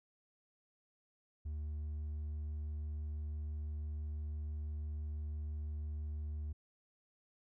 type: tone with hard clipping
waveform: sine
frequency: 75.5 Hz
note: D2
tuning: 48 cents sharp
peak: -39 dBFS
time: 1.45-6.53 s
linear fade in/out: 10 ms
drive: 2 dB
effects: none